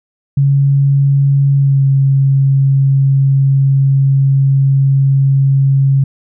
sine tone with pitch glide, 139.1 to 136.55 Hz, C#3 to C#3, +6 to -26 cents, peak -7 dBFS, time 0.37-6.04 s, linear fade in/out 5 ms, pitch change -32 cents, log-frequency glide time 1.57-1.84 s, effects none

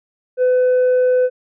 sine tone with tanh clipping, 504 Hz, B4, 35 cents sharp, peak -12 dBFS, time 0.37-1.3 s, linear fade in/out 50 ms, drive 2 dB, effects none

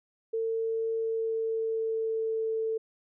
sine tone with pitch glide, 450.2 to 444.8 Hz, A4 to A4, +40 to +19 cents, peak -27 dBFS, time 0.33-2.78 s, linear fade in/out 10 ms, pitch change -21 cents, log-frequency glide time 0.89-2.46 s, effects none

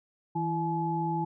sine tone cluster, 162.3 / 334.4 / 852 Hz, E3 / E4 / G#5, -27 / +25 / +44 cents, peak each -31 / -34 / -30 dBFS, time 0.35-1.25 s, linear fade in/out 10 ms, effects none

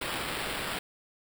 blue noise with sample-and-hold, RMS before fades -34 dBFS, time 0.01-0.79 s, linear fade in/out 5 ms, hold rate 6300 Hz, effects none

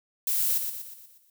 violet noise with echo, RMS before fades -26 dBFS, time 0.27-0.58 s, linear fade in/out 2 ms, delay 120 ms, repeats 6, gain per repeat -6 dB, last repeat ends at 1.3 s, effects none

